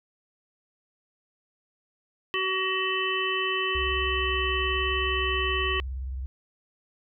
harmonic tone, 377.4 Hz, F#4, 34 cents sharp, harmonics 1 / 3 / 5 / 7 / 8, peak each -31 / -31 / -31 / -31 / -31 dBFS, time 2.34-5.8 s, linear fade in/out 0 ms
sine tone with vibrato, 65 Hz, C2, 11 cents flat, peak -30 dBFS, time 3.75-6.26 s, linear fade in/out 0 ms, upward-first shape sine, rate 19 Hz, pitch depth 150 cents each way
effects none

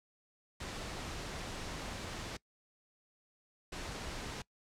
pink noise bursts at uneven times, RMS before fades -42 dBFS, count 2, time 0.6-2.37 / 3.72-4.42 s, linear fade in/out 5 ms, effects noise-tail reverb RT60 0.1 s tail -22 dB re dry + low-pass 7000 Hz 12 dB/octave

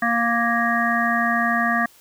harmonic tone with a mistuned harmonic, 233.4 Hz, A#3, 2 cents sharp, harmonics 1 / 3 / 5 / 7 / 8, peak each -24 / -24 / -24 / -24 / -24 dBFS, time 0.02-1.86 s, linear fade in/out 5 ms, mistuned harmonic 7, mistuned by +22 cents, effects white hiss -52 dBFS RMS until 2 s

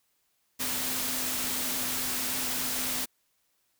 sine tone in noise, 254.2 Hz, C4, 50 cents flat, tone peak -42 dBFS, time 0.59-3.06 s, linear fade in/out 20 ms, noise white, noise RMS -31 dBFS, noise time 0.59-3.06 s, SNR -14 dB, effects white hiss -73 dBFS RMS until 3.79 s

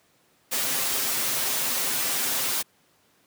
white noise with comb filter, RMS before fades -26 dBFS, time 0.51-2.63 s, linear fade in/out 20 ms, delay 7.6 ms, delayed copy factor +0.7, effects pink hiss -63 dBFS RMS until 3.26 s + high-pass 150 Hz 12 dB/octave

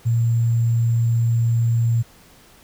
sine tone with sample-and-hold, 116.3 Hz, A#2, 4 cents flat, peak -15 dBFS, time 0.05-2.03 s, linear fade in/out 20 ms, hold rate 7350 Hz, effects pink hiss -50 dBFS RMS until 2.63 s

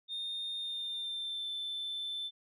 sine tone with pitch glide, 3654 to 3534 Hz, A#7 to A7, -35 to +7 cents, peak -34 dBFS, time 0.08-2.31 s, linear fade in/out 50 ms, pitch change -58 cents, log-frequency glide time 0.57-1.51 s, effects tanh soft clip ceiling -33 dBFS

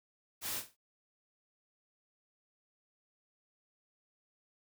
white noise with echo, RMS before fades -38 dBFS, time 0.41-0.63 s, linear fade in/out 50 ms, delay 46 ms, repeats 3, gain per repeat -11 dB, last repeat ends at 0.768 s, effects none

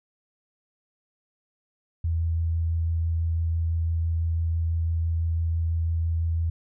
sine tone with vibrato, 82.6 Hz, E2, 4 cents sharp, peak -22 dBFS, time 2.04-6.5 s, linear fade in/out 5 ms, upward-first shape sine, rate 6 Hz, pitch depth 9 cents each way, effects none

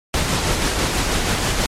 pink noise with tremolo, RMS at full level -18 dBFS, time 0.14-1.66 s, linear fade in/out 0 ms, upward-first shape sine, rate 6.2 Hz, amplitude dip 30%, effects low-pass 9000 Hz 12 dB/octave + MP3 64 kbps

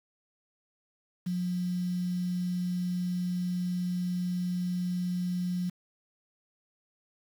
sine tone with quantisation, 179.2 Hz, F3, 45 cents sharp, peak -28 dBFS, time 1.26-5.7 s, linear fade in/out 10 ms, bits 8, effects none

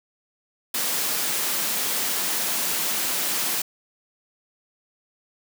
white high-pass noise, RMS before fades -25 dBFS, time 0.74-3.62 s, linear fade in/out 5 ms, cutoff 150 Hz, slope 96 dB/octave, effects none

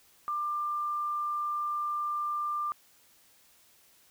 sine tone, 1191 Hz, D6, 24 cents sharp, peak -29 dBFS, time 0.28-2.72 s, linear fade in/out 0 ms, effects white hiss -62 dBFS RMS until 4.1 s

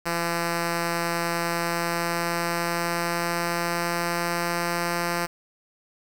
5% pulse tone with pitch glide, 170 to 172.37 Hz, F3 to F3, -46 to -22 cents, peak -13 dBFS, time 0.05-5.27 s, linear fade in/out 20 ms, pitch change +24 cents, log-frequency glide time 1.35-5.09 s, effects 7-bit

